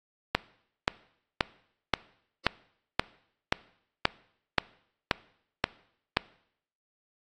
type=click train; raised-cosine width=0.3 ms; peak=-5 dBFS; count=12; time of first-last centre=0.35-6.17 s; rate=1.89 Hz; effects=noise-tail reverb RT60 0.7 s tail -22 dB re dry + AAC 32 kbps